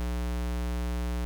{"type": "tone", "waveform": "square", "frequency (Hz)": 60, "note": "B1", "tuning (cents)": -49, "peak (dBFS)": -29, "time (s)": [0, 1.25], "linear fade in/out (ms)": 0, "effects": []}